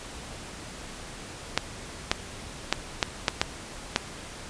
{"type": "clicks", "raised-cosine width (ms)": 0.2, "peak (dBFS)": -3, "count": 7, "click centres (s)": [1.576, 2.115, 2.726, 3.028, 3.282, 3.415, 3.961], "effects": ["pink hiss -41 dBFS RMS until 4.49 s", "resampled to 22050 Hz"]}